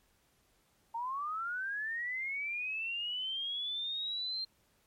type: linear sweep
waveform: sine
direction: up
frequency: 899 to 4186 Hz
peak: -34 dBFS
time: 0.94-4.45 s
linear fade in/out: 10 ms
effects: pink hiss -71 dBFS RMS until 4.86 s + MP3 64 kbps